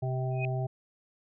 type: harmonic tone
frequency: 129.3 Hz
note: C3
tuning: 20 cents flat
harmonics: 1 / 3 / 5 / 6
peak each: -29 / -39 / -38 / -41 dBFS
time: 0.02-0.67 s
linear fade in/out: 10 ms
type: tone with exponential growth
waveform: sine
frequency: 2500 Hz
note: D#7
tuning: 8 cents sharp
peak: -29 dBFS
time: 0.31-0.45 s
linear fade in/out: 1 ms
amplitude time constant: 30 ms
effects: none